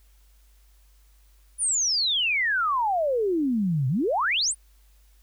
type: exponential two-way sweep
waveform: sine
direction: down then up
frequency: 9956 to 123.47 to 9956 Hz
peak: -21 dBFS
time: 1.58-4.55 s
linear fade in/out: 50 ms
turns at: 3.88 s
effects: added 50 Hz sine -54 dBFS peak until 5.22 s + white hiss -65 dBFS RMS until 5.22 s